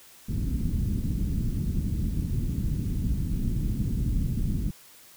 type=low-pass noise; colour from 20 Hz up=pink; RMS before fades=-27 dBFS; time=0.28-4.71 s; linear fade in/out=10 ms; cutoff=240 Hz; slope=24 dB/octave; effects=white hiss -52 dBFS RMS until 5.16 s